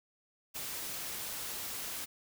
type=noise; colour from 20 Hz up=white; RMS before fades=-40 dBFS; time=0.54-2.06 s; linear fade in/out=20 ms; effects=none